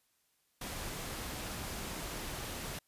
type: noise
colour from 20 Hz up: pink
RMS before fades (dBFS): -41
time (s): 0.61-2.79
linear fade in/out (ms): 5
effects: white hiss -75 dBFS RMS until 2.87 s + resampled to 32000 Hz